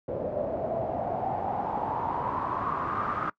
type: noise with low-pass filter sweep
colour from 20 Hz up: pink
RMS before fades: -30 dBFS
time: 0.08-3.3 s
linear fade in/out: 5 ms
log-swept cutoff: 550 to 1300 Hz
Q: 7.5
effects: noise-tail reverb RT60 0.1 s tail -21 dB re dry + high-pass 100 Hz 12 dB/octave